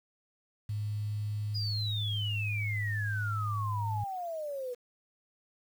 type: tone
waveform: sine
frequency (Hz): 104.9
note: G#2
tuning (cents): +18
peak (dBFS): -31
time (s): 0.69-4.04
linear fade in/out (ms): 5
type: exponential sweep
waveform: sine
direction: down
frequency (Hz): 4978 to 481.3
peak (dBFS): -34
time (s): 1.54-4.75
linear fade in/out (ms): 20
effects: 9-bit